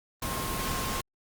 sine tone in noise, 1068 Hz, C6, 35 cents sharp, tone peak -36 dBFS, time 0.22-1.01 s, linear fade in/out 5 ms, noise pink, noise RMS -32 dBFS, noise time 0.22-1.01 s, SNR -7 dB, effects Opus 24 kbps

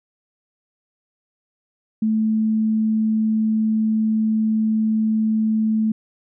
sine tone, 218.7 Hz, A3, 10 cents flat, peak -16 dBFS, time 2.02-5.92 s, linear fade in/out 5 ms, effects none

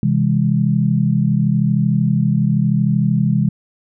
sine chord, C augmented, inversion none, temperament just, 130.81 / 163.52 / 204.4 Hz, C3 / E3 / G#3, 0 / -14 / -27 cents, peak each -17 dBFS, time 0.03-3.49 s, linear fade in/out 2 ms, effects none

